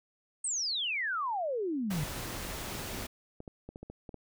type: exponential sweep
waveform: sine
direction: down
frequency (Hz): 8750 to 138.59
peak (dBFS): -30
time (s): 0.44-2.04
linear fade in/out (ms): 5
type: noise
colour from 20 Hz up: pink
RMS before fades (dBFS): -39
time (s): 1.9-3.07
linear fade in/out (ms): 10
type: clicks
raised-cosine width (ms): 2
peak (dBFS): -30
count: 12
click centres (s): 2.45 / 2.752 / 2.947 / 2.987 / 3.404 / 3.478 / 3.69 / 3.759 / 3.83 / 3.9 / 4.092 / 4.143
effects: none